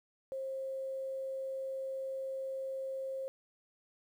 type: tone with quantisation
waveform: sine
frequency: 533 Hz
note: C5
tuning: 32 cents sharp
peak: -36 dBFS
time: 0.32-3.28 s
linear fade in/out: 0 ms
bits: 11
effects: none